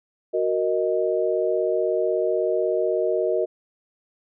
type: chord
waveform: sine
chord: D# minor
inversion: first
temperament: equal with one note detuned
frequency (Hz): 370 / 466.2 / 624.4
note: F#4 / A#4 / D#5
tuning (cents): 0 / 0 / +6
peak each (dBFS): -24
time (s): 0.33-3.46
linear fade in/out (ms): 20
effects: none